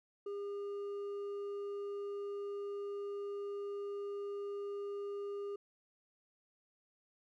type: tone with hard clipping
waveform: sine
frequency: 404 Hz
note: G#4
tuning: 48 cents flat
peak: -40 dBFS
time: 0.26-5.56 s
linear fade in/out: 5 ms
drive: 4 dB
effects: none